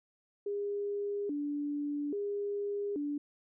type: tone with vibrato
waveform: sine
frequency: 343.9 Hz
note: F4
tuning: 27 cents flat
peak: -32 dBFS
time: 0.46-3.18 s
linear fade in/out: 5 ms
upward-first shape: square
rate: 0.6 Hz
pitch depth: 290 cents each way
effects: none